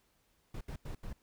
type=noise bursts at uneven times; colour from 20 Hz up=brown; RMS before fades=-41 dBFS; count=4; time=0.54-0.61 / 0.68-0.76 / 0.85-0.95 / 1.03-1.13 s; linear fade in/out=5 ms; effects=pink hiss -73 dBFS RMS until 1.22 s